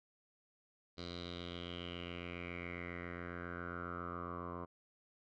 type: tone with low-pass filter sweep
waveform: 10% pulse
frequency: 87.31 Hz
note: F2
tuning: in tune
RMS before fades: -45 dBFS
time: 0.97-4.66 s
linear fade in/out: 20 ms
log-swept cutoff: 4300 to 1000 Hz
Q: 6.2
effects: none